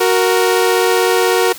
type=tone pair together; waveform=sawtooth; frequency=370 / 466.2 Hz; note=F#4 / A#4; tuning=0 / 0 cents; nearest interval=major third; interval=400 cents; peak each=-10 dBFS; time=0-1.53 s; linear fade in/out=10 ms; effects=white hiss -33 dBFS RMS until 1.58 s